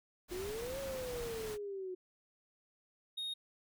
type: noise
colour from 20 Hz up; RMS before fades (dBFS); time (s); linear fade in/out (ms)
pink; -46; 0.28-1.58; 50
type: exponential two-way sweep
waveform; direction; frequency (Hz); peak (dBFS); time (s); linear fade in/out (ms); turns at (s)
sine; up then down; 349.2 to 554.4 to 363.2; -39; 0.31-1.95; 10; 0.79
type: tone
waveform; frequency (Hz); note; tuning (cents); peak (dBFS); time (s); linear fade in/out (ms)
triangle; 3724; A#7; -2; -36; 3.17-3.34; 10
effects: none